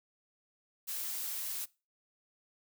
blue noise, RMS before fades -38 dBFS, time 0.87-1.66 s, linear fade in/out 20 ms, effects noise-tail reverb RT60 0.3 s tail -22 dB re dry

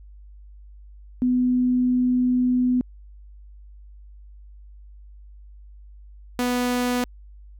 sine / sawtooth tone pair in turn, 250 / 246.6 Hz, B3 / B3, +21 / -2 cents, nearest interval unison, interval 23 cents, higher first, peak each -17 dBFS, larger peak neither, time 1.22-2.81 / 6.39-7.04 s, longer first, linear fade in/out 0 ms, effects added 50 Hz sine -42 dBFS peak until 7.59 s

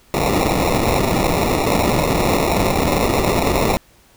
violet noise with sample-and-hold, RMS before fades -17 dBFS, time 0.14-3.77 s, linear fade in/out 0 ms, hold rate 1575 Hz, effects pink hiss -52 dBFS RMS until 4.16 s

